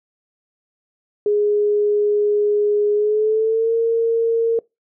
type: tone with pitch glide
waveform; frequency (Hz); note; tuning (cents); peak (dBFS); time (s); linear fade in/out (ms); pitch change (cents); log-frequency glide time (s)
sine; 415.3 to 458.2; G#4 to A#4; 0 to -30; -14; 1.26-4.59; 2; +170; 2.94-3.74
effects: noise-tail reverb RT60 0.2 s tail -23 dB re dry